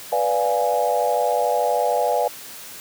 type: chord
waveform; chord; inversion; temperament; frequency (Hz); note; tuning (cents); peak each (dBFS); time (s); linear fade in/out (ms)
sine; B diminished seventh; none; equal; 493.9 / 587.3 / 698.5 / 830.6; B4 / D5 / F5 / Ab5; 0 / 0 / 0 / 0; -23; 0.12-2.28; 5
effects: white hiss -38 dBFS RMS until 2.8 s + high-pass 100 Hz 12 dB/octave